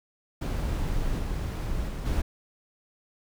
brown noise with level steps, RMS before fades -28 / -30 / -32 / -26 dBFS, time 0.41-2.22 s, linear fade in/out 10 ms, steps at 1.18 / 1.87 / 2.05 s, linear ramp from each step 20 ms, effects none

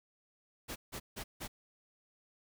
pink noise bursts, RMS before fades -42 dBFS, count 4, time 0.68-1.48 s, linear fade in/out 20 ms, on 80 ms, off 160 ms, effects none

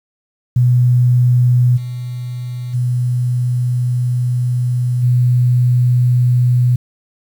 sine tone with level steps, 123.47 Hz, B2, in tune, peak -8 / -21 / -13 / -9 dBFS, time 0.56-6.76 s, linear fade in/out 5 ms, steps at 1.76 / 2.73 / 5.02 s, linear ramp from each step 20 ms, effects 7-bit

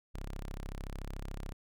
sawtooth tone, 33.66 Hz, C1, 50 cents sharp, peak -35 dBFS, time 0.14-1.53 s, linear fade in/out 10 ms, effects none

